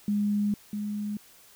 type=tone pair in turn; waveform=sine; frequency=206.1 / 207.9 Hz; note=G#3 / G#3; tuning=-13 / +2 cents; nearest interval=unison; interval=15 cents; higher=second; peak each=-23 / -29 dBFS; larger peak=first; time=0.08-0.54 / 0.73-1.17 s; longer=first; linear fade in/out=2 ms; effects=white hiss -55 dBFS RMS until 1.55 s